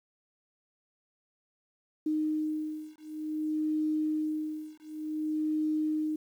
sine beating tone pair, 308.3 / 308.85 Hz, D#4 / D#4, -16 / -13 cents, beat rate 0.55 Hz, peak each -32 / -32 dBFS, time 2.06-6.16 s, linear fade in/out 5 ms, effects 10-bit

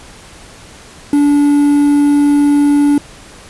triangle tone with quantisation, 288.9 Hz, D4, 28 cents flat, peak -5 dBFS, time 1.13-2.98 s, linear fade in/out 2 ms, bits 5, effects pink hiss -37 dBFS RMS until 3.49 s + resampled to 24000 Hz

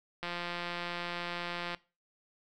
click train, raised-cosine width 0.3 ms, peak -21 dBFS, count 265, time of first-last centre 0.23-1.747 s, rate 174 Hz, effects noise-tail reverb RT60 0.3 s tail -20 dB re dry

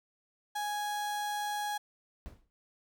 35% pulse tone, 830.6 Hz, G#5, in tune, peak -31 dBFS, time 0.55-1.78 s, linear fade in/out 10 ms
brown noise with exponential decay, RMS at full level -41 dBFS, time 2.26-2.5 s, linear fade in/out 0 ms, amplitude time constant 52 ms
effects none

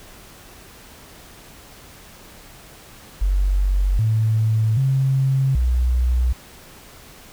sine tone with pitch steps, 47.4 / 110.2 / 134.1 / 61.8 Hz, F#1 / A2 / C3 / B1, +43 / +3 / +43 / +2 cents, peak -15 dBFS, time 3.21-6.33 s, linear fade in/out 10 ms, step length 780 ms, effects pink hiss -44 dBFS RMS until 7.32 s

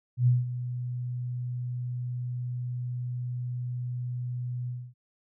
sine tone with ADSR envelope, 123.47 Hz, B2, in tune, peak -17 dBFS, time 0.17-4.94 s, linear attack 99 ms, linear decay 180 ms, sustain -13 dB, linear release 260 ms, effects none

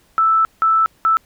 sine tone bursts at uneven times, 1318.5 Hz, E6, in tune, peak -11 dBFS, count 3, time 0.18-0.45 / 0.62-0.86 / 1.05-1.17 s, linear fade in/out 0 ms, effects pink hiss -56 dBFS RMS until 1.25 s

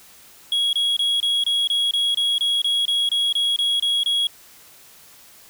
triangle tone bursts, 3319 Hz, G#7, 2 cents flat, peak -16 dBFS, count 16, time 0.52-4.27 s, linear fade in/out 2 ms, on 210 ms, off 26 ms, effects white hiss -48 dBFS RMS until 5.49 s

